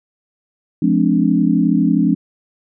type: chord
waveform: sine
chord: D half-diminished seventh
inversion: first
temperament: equal with one note detuned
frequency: 174.61 / 211.2 / 261.6 / 293.7 Hz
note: F3 / Ab3 / C4 / D4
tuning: 0 / +29 / 0 / 0 cents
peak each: -17 dBFS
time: 0.82-2.15 s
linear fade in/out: 5 ms
effects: none